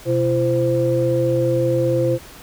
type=tone cluster; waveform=sine; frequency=126.7 / 339.9 / 518 Hz; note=B2 / F4 / C5; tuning=+45 / -47 / -17 cents; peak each=-20 / -20 / -18 dBFS; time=0.05-2.19 s; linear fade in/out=50 ms; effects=tanh soft clip ceiling -6 dBFS + pink hiss -41 dBFS RMS until 2.42 s